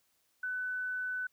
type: tone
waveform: sine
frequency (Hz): 1500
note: F#6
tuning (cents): +23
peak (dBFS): -33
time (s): 0.43-1.27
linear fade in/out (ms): 5
effects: white hiss -74 dBFS RMS until 1.32 s